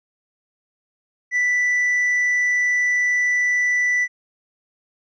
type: tone with tanh clipping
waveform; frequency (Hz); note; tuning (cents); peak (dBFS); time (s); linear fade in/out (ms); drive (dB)
sine; 1975.5; B6; 0; -17; 1.31-4.08; 50; 2
effects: none